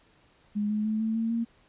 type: tone with pitch steps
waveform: sine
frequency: 207.7 / 212.2 / 216.8 / 221.5 / 226.2 / 231.1 Hz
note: G#3 / G#3 / A3 / A3 / A3 / A#3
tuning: 0 / +38 / -25 / +12 / +48 / -15 cents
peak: -25 dBFS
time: 0.55-1.45 s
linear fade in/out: 20 ms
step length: 150 ms
effects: pink hiss -62 dBFS RMS until 1.68 s + resampled to 8000 Hz